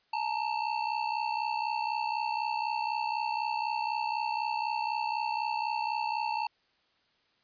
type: ring-modulated tone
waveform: square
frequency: 890 Hz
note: A5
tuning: 20 cents sharp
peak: -27 dBFS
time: 0.13-6.47 s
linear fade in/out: 5 ms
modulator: 32 Hz
effects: white hiss -70 dBFS RMS until 7.43 s + resampled to 11025 Hz